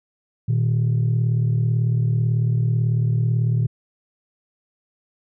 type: tone pair together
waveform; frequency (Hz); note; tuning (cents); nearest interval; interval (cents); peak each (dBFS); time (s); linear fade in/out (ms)
sine; 117.44 / 155.56; A#2 / D#3; +13 / 0; perfect fourth; 487; -16 / -21; 0.48-3.67; 10
effects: tanh soft clip ceiling -13 dBFS